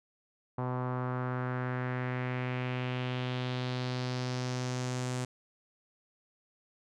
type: tone with low-pass filter sweep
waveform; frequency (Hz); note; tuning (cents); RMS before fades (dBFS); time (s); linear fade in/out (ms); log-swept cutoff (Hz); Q
sawtooth; 126.1; B2; +36; -34; 0.58-5.25; 5; 1000 to 8000; 2.4
effects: none

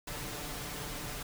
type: noise with comb filter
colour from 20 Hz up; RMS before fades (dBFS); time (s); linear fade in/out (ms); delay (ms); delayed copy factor
pink; -40; 0.07-1.23; 5; 6.8; +0.6
effects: none

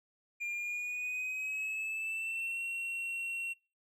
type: tone with pitch glide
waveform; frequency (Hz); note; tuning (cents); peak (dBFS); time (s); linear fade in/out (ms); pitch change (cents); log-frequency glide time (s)
triangle; 2403 to 2729; D7 to F7; +39 to -41; -33; 0.4-3.54; 20; +220; 0.53-2.61
effects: noise-tail reverb RT60 0.3 s tail -23 dB re dry

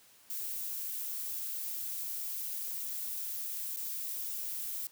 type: noise with dropouts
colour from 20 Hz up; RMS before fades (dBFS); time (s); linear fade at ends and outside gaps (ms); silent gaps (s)
violet; -38; 0.3-4.87; 1; 3.762-3.77
effects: white hiss -61 dBFS RMS until 4.91 s + high-pass 60 Hz 12 dB/octave

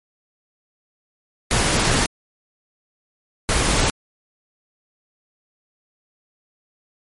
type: noise bursts at uneven times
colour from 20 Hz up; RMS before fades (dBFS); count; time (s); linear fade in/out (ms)
pink; -18; 2; 1.51-2.06 / 3.49-3.9; 0
effects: MP3 48 kbps

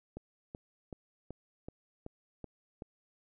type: click train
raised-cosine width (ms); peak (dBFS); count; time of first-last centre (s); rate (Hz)
2; -29; 8; 0.17-2.822; 2.64
effects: none

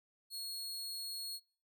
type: tone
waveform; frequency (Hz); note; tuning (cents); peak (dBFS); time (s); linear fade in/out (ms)
sawtooth; 4319; C#8; -46; -38; 0.3-1.4; 50
effects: noise-tail reverb RT60 0.4 s tail -25 dB re dry

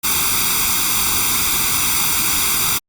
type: noise with comb filter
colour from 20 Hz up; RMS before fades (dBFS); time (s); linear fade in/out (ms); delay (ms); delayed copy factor
white; -17; 0.03-2.79; 20; 0.84; +0.95
effects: Opus 48 kbps

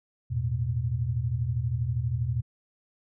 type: chord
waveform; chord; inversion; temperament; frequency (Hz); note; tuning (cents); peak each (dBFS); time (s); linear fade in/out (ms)
sine; E suspended fourth; none; equal with one note detuned; 82.41 / 110 / 122.48; E2 / A2 / B2; 0 / 0 / -14; -32 / -32 / -27; 0.3-2.42; 20
effects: none

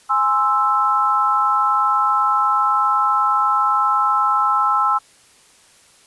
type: chord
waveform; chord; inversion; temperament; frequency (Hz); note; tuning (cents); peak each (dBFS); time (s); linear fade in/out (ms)
sine; Ab augmented; none; equal; 830.6 / 1046.5 / 1318.5; Ab5 / C6 / E6; 0 / 0 / 0; -21 / -20 / -16; 0.09-4.99; 20
effects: white hiss -51 dBFS RMS until 6.06 s + resampled to 24000 Hz

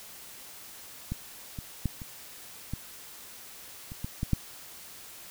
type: clicks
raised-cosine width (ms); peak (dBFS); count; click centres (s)
5; -19 / -24 / -15 / -28 / -20 / -28 / -21 / -17 / -11; 9; 1.12 / 1.588 / 1.857 / 2.018 / 2.736 / 3.919 / 4.045 / 4.231 / 4.333
effects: white hiss -47 dBFS RMS until 5.3 s

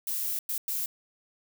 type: noise bursts at uneven times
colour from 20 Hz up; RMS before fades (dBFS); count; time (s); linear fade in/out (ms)
violet; -31; 3; 0.07-0.39 / 0.49-0.58 / 0.68-0.86; 2
effects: none

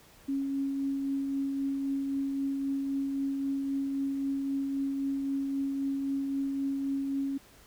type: tone with tremolo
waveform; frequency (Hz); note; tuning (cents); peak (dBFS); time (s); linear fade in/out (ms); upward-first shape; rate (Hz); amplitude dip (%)
sine; 274.7; C#4; -16; -27; 0.28-7.38; 10; triangle; 3.8; 30
effects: pink hiss -57 dBFS RMS until 7.66 s

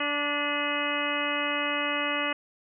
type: harmonic tone with a mistuned harmonic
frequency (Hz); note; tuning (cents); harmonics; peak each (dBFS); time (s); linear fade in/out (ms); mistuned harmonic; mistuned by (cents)
291.2; D4; -15; 1 / 2 / 3 / 4 / 5 / 6 / 7 / 9 / 10; -35 / -34 / -39 / -33 / -36 / -37 / -33 / -33 / -34; 0-2.33; 5; 9; -52
effects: none

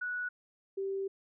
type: tone pair in turn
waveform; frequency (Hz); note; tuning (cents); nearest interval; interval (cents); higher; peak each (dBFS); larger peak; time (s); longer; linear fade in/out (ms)
sine; 1471 / 389.6; F#6 / G4; -11 / -11; octave + major seventh; 2300; first; -33 / -32; second; 0.01-0.29 / 0.77-1.08; second; 10
effects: none

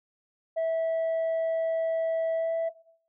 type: tone with pitch glide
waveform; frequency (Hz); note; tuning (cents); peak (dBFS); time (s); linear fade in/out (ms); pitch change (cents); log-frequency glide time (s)
sine; 653 to 658.7; E5 to E5; -17 to -1; -22; 0.56-2.7; 20; +16; 2.34-2.54
effects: noise-tail reverb RT60 0.6 s tail -20 dB re dry + tanh soft clip ceiling -24 dBFS

